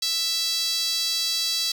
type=tone with high-pass filter; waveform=sawtooth; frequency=661 Hz; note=E5; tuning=5 cents sharp; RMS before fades=-25 dBFS; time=0.02-1.72 s; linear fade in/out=5 ms; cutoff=4300 Hz; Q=4.6; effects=none